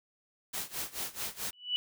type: noise with tremolo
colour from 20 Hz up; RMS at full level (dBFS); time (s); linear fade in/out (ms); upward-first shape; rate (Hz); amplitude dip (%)
white; -35; 0.53-1.51; 10; sine; 4.6; 90
type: tone with exponential growth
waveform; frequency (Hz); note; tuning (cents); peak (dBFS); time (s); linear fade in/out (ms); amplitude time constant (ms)
sine; 2960; F#7; 0; -24; 1.53-1.76; 0; 50
effects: none